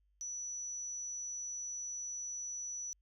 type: tone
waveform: sine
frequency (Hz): 5920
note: F#8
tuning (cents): 0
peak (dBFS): -39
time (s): 0.21-2.93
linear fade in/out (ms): 0
effects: added 50 Hz sine -70 dBFS peak until 3.01 s